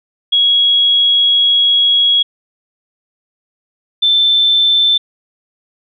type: tone pair in turn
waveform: sine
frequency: 3322 / 3541 Hz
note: G#7 / A7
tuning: 0 / +10 cents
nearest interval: minor second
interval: 110 cents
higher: second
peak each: -8 dBFS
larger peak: neither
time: 0.32-2.23 / 4.02-4.98 s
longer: first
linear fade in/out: 10 ms
effects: none